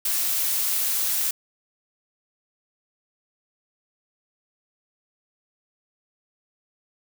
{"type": "noise", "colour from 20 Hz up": "blue", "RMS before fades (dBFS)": -24, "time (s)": [0.05, 1.31], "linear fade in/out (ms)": 5, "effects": []}